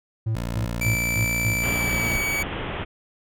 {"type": "tone bursts", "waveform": "triangle", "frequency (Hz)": 111, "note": "A2", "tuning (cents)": 16, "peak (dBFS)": -19, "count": 5, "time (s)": [0.26, 1.545], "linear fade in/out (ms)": 10, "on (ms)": 97, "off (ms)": 200}
{"type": "tone", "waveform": "15% pulse", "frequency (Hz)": 58.27, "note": "A#1", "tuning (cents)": 0, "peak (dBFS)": -20, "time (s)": [0.35, 2.17], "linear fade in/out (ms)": 5}
{"type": "tone with pitch glide", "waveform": "45% pulse", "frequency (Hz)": [2325, 2269], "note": ["D7", "C#7"], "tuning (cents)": [-18, 40], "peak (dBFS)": -23, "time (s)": [0.81, 2.43], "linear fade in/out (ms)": 5, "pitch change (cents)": -42, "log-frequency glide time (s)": [1.71, 2.15]}
{"type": "low-pass noise", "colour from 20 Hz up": "pink", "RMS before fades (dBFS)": -30, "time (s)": [1.62, 2.85], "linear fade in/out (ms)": 20, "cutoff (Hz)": 3400, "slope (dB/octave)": 96}
{"effects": []}